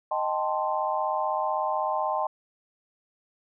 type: chord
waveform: sine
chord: A half-diminished seventh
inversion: second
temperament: equal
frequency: 622.3 / 784 / 880 / 1046.5 Hz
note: Eb5 / G5 / A5 / C6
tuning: 0 / 0 / 0 / 0 cents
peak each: -30 dBFS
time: 0.11-2.27 s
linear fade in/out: 5 ms
effects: none